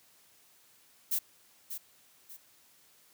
violet noise with echo, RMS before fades -30 dBFS, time 1.11-1.19 s, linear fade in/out 10 ms, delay 590 ms, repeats 2, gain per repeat -9 dB, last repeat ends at 2.37 s, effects white hiss -63 dBFS RMS until 3.13 s + high-pass 60 Hz 12 dB/octave

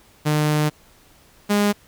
sawtooth tone pair in turn, 151.2 / 205.4 Hz, D#3 / G#3, -49 / -19 cents, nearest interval perfect fourth, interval 530 cents, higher second, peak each -13 / -12 dBFS, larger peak second, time 0.25-0.7 / 1.49-1.73 s, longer first, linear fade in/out 20 ms, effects pink hiss -53 dBFS RMS until 1.87 s

